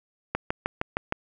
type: click train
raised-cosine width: 0.5 ms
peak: -10 dBFS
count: 6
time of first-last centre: 0.35-1.124 s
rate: 6.46 Hz
effects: none